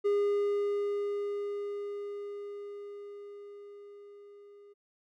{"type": "tone with level ramp", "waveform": "triangle", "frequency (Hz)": 407.6, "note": "G#4", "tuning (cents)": -32, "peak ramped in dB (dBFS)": [-22, -50], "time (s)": [0.04, 4.74], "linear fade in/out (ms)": 20, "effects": []}